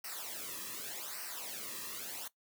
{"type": "noise with flanger", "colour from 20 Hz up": "white", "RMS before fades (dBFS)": -43, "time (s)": [0.04, 2.28], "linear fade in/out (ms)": 5, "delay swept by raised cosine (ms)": [0.28, 1.38], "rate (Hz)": 0.85, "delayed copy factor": -0.8, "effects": ["noise-tail reverb RT60 0.1 s tail -18 dB re dry"]}